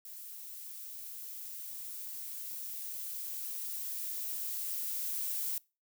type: noise with level ramp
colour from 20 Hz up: violet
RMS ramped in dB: -47 to -35 dBFS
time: 0.05-5.58 s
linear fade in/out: 2 ms
effects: noise-tail reverb RT60 0.3 s tail -24 dB re dry